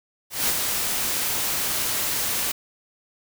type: noise with ADSR envelope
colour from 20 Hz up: white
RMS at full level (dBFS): -21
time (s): 0.3-2.52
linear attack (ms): 180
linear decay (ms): 61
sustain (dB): -4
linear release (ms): 7
effects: none